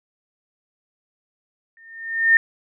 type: tone with exponential growth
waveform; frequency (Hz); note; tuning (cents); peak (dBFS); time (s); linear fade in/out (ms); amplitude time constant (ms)
sine; 1820; A#6; -42; -8; 1.77-2.37; 1; 130
effects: none